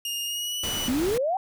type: tone with pitch glide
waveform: sawtooth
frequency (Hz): 2837 to 2957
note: F7 to F#7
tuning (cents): +27 to -2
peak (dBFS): -25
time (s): 0.05-0.88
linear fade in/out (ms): 2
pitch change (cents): +71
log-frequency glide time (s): 0.25-0.59
type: noise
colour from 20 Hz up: pink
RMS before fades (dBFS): -33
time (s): 0.63-1.18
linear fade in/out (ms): 5
type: exponential sweep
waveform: sine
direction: up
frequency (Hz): 235.4 to 796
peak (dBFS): -22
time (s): 0.88-1.37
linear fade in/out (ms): 2
effects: none